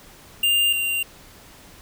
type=tone pair in turn; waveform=square; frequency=2800 / 2779 Hz; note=F7 / F7; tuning=+4 / -9 cents; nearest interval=unison; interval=13 cents; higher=first; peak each=-17 / -22 dBFS; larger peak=first; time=0.43-0.73 / 0.73-1.03 s; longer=neither; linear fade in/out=5 ms; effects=pink hiss -47 dBFS RMS until 1.81 s